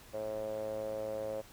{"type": "tone with band-pass filter", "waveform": "sawtooth", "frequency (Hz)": 108.1, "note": "A2", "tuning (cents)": -30, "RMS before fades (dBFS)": -38, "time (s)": [0.13, 1.42], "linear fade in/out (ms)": 20, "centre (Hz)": 560, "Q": 8.8, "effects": ["pink hiss -56 dBFS RMS until 1.52 s"]}